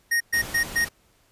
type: tone bursts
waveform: square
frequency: 1864.7 Hz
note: A#6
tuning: in tune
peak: -20 dBFS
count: 4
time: 0.11-0.85 s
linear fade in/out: 10 ms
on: 95 ms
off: 120 ms
type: noise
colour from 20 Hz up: pink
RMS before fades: -36 dBFS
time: 0.33-0.89 s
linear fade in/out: 10 ms
effects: pink hiss -62 dBFS RMS until 1.31 s + resampled to 32000 Hz